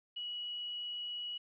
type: tone with quantisation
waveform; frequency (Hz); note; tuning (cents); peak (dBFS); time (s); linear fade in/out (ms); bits
sine; 2923; F#7; -22; -38; 0.16-1.38; 10; 11
effects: resampled to 11025 Hz